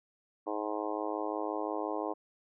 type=harmonic tone; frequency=105.7 Hz; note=G#2; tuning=31 cents sharp; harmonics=3 / 4 / 5 / 6 / 7 / 8 / 9 / 10; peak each=-38 / -39 / -40 / -41 / -41 / -42 / -43 / -43 dBFS; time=0.46-2.14 s; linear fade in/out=20 ms; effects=none